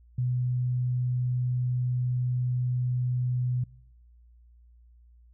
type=tone; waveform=sine; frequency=124.7 Hz; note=B2; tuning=17 cents sharp; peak=-24 dBFS; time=0.18-3.64 s; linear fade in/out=5 ms; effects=noise-tail reverb RT60 0.9 s tail -25 dB re dry + added 59 Hz sine -53 dBFS peak until 5.33 s